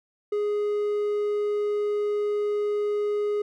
triangle tone, 415.3 Hz, G#4, in tune, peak -21 dBFS, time 0.32-3.42 s, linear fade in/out 5 ms, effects none

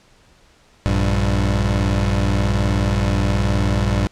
25% pulse tone pair together, 59.01 / 99.1 Hz, A#1 / G2, +22 / +19 cents, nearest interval major sixth, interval 897 cents, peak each -15 dBFS, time 0.86-4.07 s, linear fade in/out 0 ms, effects pink hiss -53 dBFS RMS until 4.11 s + low-pass 7000 Hz 12 dB/octave

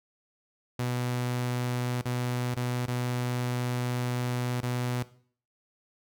sawtooth tone with dropouts, 123.47 Hz, B2, in tune, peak -24 dBFS, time 0.79-5.03 s, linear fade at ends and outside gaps 5 ms, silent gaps 2.015-2.054 / 2.545-2.566 / 2.861-2.88 / 4.607-4.63 s, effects noise-tail reverb RT60 0.5 s tail -17 dB re dry

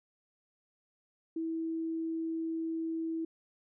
sine tone, 325.8 Hz, E4, 20 cents flat, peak -32 dBFS, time 1.36-3.25 s, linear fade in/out 5 ms, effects none

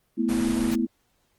sine chord, A suspended second, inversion none, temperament equal, 220 / 246.9 / 329.6 Hz, A3 / B3 / E4, 0 / 0 / 0 cents, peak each -26 / -25 / -27 dBFS, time 0.17-0.87 s, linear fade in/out 20 ms
pink noise, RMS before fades -33 dBFS, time 0.28-0.76 s, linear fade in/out 20 ms
effects pink hiss -69 dBFS RMS until 1.38 s + Opus 24 kbps

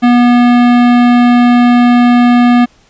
sine tone with hard clipping, 242.6 Hz, B3, 31 cents flat, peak -6 dBFS, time 0.02-2.66 s, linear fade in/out 20 ms, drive 18 dB, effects pink hiss -48 dBFS RMS until 2.89 s + resampled to 16000 Hz

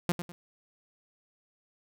sawtooth tone with echo, 174.61 Hz, F3, in tune, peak -20 dBFS, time 0.09-0.12 s, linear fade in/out 0 ms, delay 100 ms, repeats 2, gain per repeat -10 dB, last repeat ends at 0.32 s, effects none

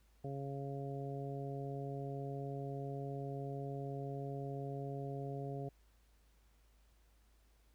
harmonic tone, 138.59 Hz, C#3, in tune, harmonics 1 / 2 / 3 / 4 / 5, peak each -42 / -49 / -46 / -51 / -49 dBFS, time 0.24-5.69 s, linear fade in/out 5 ms, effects added 53 Hz sine -66 dBFS peak until 7.74 s + pink hiss -75 dBFS RMS until 7.74 s

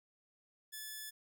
5% pulse tone, 1730 Hz, A6, 30 cents flat, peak -33 dBFS, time 0.72-1.11 s, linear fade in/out 20 ms, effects none

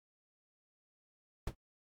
brown noise with exponential decay, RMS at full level -29 dBFS, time 1.47-1.55 s, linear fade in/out 5 ms, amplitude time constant 17 ms, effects AAC 64 kbps

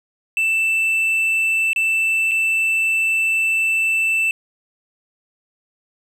triangle tone with dropouts, 2656 Hz, E7, 12 cents sharp, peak -14 dBFS, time 0.37-4.31 s, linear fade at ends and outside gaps 1 ms, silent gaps 1.732-1.761 / 2.312-2.316 s, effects none

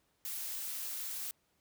blue noise, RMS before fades -40 dBFS, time 0.25-1.31 s, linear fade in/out 0 ms, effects pink hiss -75 dBFS RMS until 1.6 s + high-pass 60 Hz 12 dB/octave

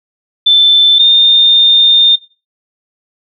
sine tone pair in turn, 3534 / 3629 Hz, A7 / A#7, +7 / -47 cents, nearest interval unison, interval 46 cents, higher second, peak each -3 dBFS, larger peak neither, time 0.46-0.99 / 0.99-2.16 s, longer second, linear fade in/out 10 ms, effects noise-tail reverb RT60 0.3 s tail -17 dB re dry

